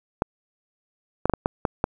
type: clicks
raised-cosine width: 1 ms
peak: -6 dBFS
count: 7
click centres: 0.221 / 1.256 / 1.297 / 1.337 / 1.459 / 1.652 / 1.841 s
effects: 8-bit